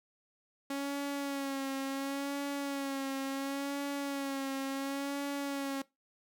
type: tone with vibrato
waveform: sawtooth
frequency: 276.4 Hz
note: C#4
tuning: 5 cents flat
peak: -30 dBFS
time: 0.7-5.82 s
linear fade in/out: 5 ms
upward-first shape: sine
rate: 0.71 Hz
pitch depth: 38 cents each way
effects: noise-tail reverb RT60 0.2 s tail -20 dB re dry